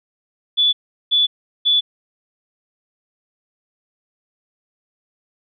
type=tone bursts; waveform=sine; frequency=3453 Hz; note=A7; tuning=33 cents flat; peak=-12 dBFS; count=3; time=0.57-1.81 s; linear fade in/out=20 ms; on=160 ms; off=380 ms; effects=none

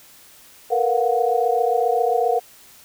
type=tone cluster; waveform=sine; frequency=456.8 / 484.3 / 704 / 739 Hz; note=A#4 / B4 / F5 / F#5; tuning=-35 / -34 / +14 / -2 cents; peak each=-22 dBFS; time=0.7-2.4 s; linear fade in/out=20 ms; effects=white hiss -48 dBFS RMS until 2.84 s

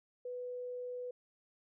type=tone; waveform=sine; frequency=495.2 Hz; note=B4; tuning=5 cents sharp; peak=-39 dBFS; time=0.25-1.11 s; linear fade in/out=5 ms; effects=none

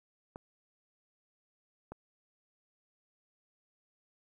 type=clicks; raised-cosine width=1 ms; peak=-29 dBFS; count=2; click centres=0.359 / 1.92 s; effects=11-bit

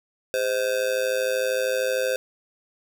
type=tone with amplitude modulation; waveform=square; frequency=517 Hz; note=C5; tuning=21 cents flat; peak=-19 dBFS; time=0.34-2.16 s; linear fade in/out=0 ms; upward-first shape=sine; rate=113 Hz; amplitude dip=80%; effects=none

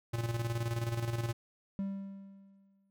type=tone with tremolo; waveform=square; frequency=116.54 Hz; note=A#2; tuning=in tune; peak=-31 dBFS; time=0.13-1.33 s; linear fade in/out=10 ms; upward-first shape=square; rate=19 Hz; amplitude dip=55%
type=tone with exponential decay; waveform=triangle; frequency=196 Hz; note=G3; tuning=in tune; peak=-29 dBFS; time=1.79-2.9 s; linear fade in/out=0 ms; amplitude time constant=240 ms
effects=none

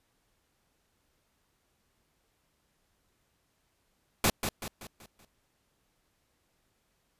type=noise with echo; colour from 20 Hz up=pink; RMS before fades=-24 dBFS; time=4.24-4.3 s; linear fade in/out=2 ms; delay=190 ms; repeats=5; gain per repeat=-7 dB; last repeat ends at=5.25 s; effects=pink hiss -74 dBFS RMS until 7.19 s + resampled to 32000 Hz

